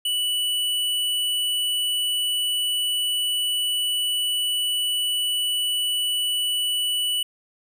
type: tone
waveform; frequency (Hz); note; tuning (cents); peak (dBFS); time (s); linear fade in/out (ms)
square; 2960; F#7; 0; -22; 0.05-7.23; 5
effects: none